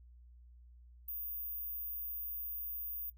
sine tone, 14917 Hz, A#9, in tune, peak -39 dBFS, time 1.08-3.1 s, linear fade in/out 5 ms, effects noise-tail reverb RT60 0.1 s tail -20 dB re dry + added 60 Hz sine -55 dBFS peak until 3.17 s

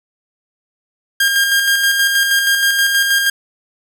sawtooth tone with tremolo, 1611 Hz, G6, 47 cents sharp, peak -7 dBFS, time 1.2-3.3 s, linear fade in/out 5 ms, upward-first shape square, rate 6.3 Hz, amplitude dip 35%, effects none

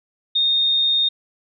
sine tone, 3681 Hz, A#7, 23 cents flat, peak -15 dBFS, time 0.35-1.09 s, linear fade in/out 10 ms, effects none

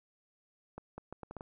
accelerating click train, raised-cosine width 1 ms, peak -29 dBFS, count 7, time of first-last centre 0.78-1.409 s, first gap 200 ms, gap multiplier 0.73, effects none

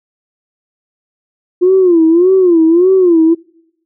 sine tone with vibrato, 350 Hz, F4, 4 cents sharp, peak -4 dBFS, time 1.61-3.35 s, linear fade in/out 20 ms, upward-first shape sine, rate 1.7 Hz, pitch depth 150 cents each way, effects noise-tail reverb RT60 0.8 s tail -25 dB re dry + tanh soft clip ceiling 0 dBFS

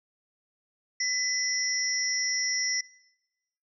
sine tone cluster, 2002 / 5320 / 5690 Hz, B6 / E8 / F8, +23 / +15 / +31 cents, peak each -30 dBFS, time 1-2.81 s, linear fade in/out 5 ms, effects noise-tail reverb RT60 1.0 s tail -22 dB re dry

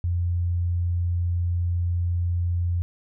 sine tone, 87.2 Hz, F2, 2 cents flat, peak -21 dBFS, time 0.04-2.82 s, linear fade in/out 0 ms, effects none

